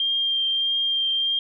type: tone with vibrato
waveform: sine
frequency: 3190 Hz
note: G7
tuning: 30 cents sharp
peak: -20 dBFS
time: 0-1.39 s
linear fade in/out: 2 ms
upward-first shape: triangle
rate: 1.6 Hz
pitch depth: 14 cents each way
effects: none